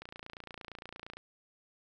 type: click train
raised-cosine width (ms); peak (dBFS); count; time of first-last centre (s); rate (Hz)
0.3; -28; 34; 0.02-1.17; 28.7
effects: none